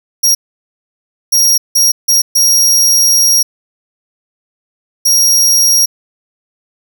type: tone bursts at uneven times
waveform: sawtooth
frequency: 5630 Hz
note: F8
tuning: 13 cents sharp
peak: -4 dBFS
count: 6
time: 0.23-0.35 / 1.32-1.58 / 1.75-1.92 / 2.08-2.22 / 2.35-3.43 / 5.05-5.86 s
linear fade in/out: 10 ms
effects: none